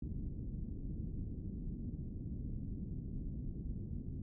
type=low-pass noise; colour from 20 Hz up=pink; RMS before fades=-42 dBFS; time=0.02-4.22 s; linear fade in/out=5 ms; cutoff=270 Hz; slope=24 dB/octave; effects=none